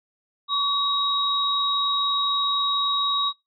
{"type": "tone pair together", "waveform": "sine", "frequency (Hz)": [1131, 3804], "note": ["C#6", "A#7"], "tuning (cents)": [34, 34], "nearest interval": "octave + major sixth", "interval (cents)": 2100, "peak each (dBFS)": [-24, -23], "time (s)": [0.48, 3.33], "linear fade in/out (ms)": 50, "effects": ["noise-tail reverb RT60 0.2 s tail -20 dB re dry"]}